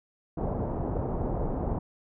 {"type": "low-pass noise", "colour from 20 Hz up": "pink", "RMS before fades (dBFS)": -30, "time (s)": [0.37, 1.79], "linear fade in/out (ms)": 10, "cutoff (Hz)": 830, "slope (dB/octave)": 24, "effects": []}